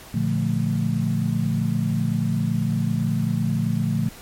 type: chord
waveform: sine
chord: Bb major seventh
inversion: none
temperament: equal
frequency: 116.54 / 146.83 / 174.61 / 220 Hz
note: Bb2 / D3 / F3 / A3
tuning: 0 / 0 / 0 / 0 cents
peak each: -25 dBFS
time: 0.14-4.09 s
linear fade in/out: 5 ms
effects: pink hiss -43 dBFS RMS until 4.21 s + MP3 64 kbps